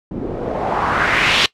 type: noise with low-pass filter sweep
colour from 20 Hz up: white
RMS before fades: -18 dBFS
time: 0.11-1.46 s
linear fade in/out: 2 ms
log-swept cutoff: 260 to 3600 Hz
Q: 2.2
effects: noise-tail reverb RT60 0.1 s tail -20 dB re dry